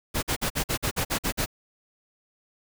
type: noise bursts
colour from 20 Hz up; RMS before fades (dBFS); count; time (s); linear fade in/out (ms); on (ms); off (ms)
pink; -26; 10; 0.14-1.461; 20; 88; 49
effects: none